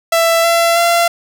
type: tone with pitch steps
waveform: sawtooth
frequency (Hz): 665 / 675 / 684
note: E5 / E5 / F5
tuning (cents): +15 / +41 / -36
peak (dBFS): -6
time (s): 0.12-1.08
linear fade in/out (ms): 5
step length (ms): 320
effects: none